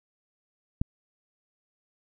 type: click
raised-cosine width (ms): 5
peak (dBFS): -13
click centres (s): 0.815
effects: none